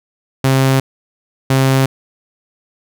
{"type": "tone pair in turn", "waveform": "sawtooth", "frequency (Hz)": [133.4, 133.4], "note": ["C3", "C3"], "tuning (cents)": [34, 34], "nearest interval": "unison", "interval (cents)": 0, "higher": "neither", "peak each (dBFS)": -6, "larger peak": "neither", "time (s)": [[0.44, 0.8], [1.5, 1.86]], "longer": "neither", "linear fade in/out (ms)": 5, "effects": []}